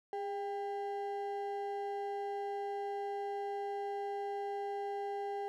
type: ring-modulated tone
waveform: triangle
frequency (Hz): 601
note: D5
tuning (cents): +40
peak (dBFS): -31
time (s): 0.13-5.48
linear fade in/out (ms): 0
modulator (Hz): 194
effects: none